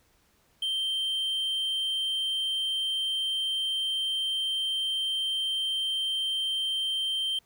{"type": "tone", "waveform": "triangle", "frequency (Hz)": 3136, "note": "G7", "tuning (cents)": 0, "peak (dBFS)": -25, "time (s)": [0.62, 7.39], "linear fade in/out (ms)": 5, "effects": ["pink hiss -66 dBFS RMS until 7.45 s"]}